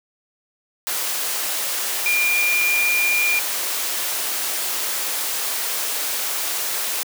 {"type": "tone in noise", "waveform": "sine", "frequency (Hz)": 2400, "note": "D7", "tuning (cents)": 37, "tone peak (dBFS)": -17, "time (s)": [2.06, 3.39], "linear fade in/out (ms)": 0, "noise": "white", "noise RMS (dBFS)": -24, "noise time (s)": [0.87, 7.03], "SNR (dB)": 4, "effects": ["high-pass 400 Hz 12 dB/octave"]}